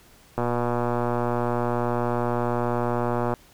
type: click train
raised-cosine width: 1 ms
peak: -11 dBFS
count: 356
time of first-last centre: 0.38-3.338 s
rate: 120 Hz
effects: pink hiss -54 dBFS RMS until 3.53 s